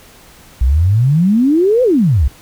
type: exponential two-way sweep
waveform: sine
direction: up then down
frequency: 58.27 to 523.3 to 58.27 Hz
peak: -8 dBFS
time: 0.61-2.28 s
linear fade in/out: 5 ms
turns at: 1.83 s
effects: pink hiss -42 dBFS RMS until 2.41 s